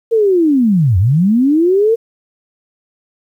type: linear two-way sweep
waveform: sine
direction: down then up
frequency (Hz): 467.5 to 85.2 to 467.5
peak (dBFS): -8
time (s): 0.11-1.96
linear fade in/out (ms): 20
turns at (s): 0.98
effects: 8-bit